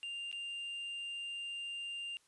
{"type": "tone with dropouts", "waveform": "triangle", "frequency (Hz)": 2794, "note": "F7", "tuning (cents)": 0, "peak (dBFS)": -38, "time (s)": [0.03, 2.17], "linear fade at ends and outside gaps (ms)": 0, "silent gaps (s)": [0.315, 0.327], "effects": ["white hiss -70 dBFS RMS until 2.27 s", "resampled to 24000 Hz"]}